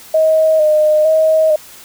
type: tone with vibrato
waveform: sine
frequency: 622.3 Hz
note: D#5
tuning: in tune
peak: -8 dBFS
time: 0.14-1.56 s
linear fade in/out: 5 ms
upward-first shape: square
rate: 1.1 Hz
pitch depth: 29 cents each way
effects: white hiss -38 dBFS RMS until 1.84 s